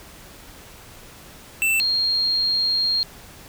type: tone pair in turn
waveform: square / sine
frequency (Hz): 2665 / 4230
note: E7 / C8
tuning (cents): +18 / +18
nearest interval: minor sixth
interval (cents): 800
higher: second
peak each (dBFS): -18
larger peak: neither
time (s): 1.62-1.8 / 1.8-3.03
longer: second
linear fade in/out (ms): 0
effects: pink hiss -44 dBFS RMS until 3.48 s